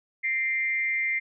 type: tone with amplitude modulation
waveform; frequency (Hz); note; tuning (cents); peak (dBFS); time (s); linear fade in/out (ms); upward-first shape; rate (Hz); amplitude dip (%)
sine; 2093; C7; 0; -21; 0.23-1.2; 20; sine; 260; 60
effects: none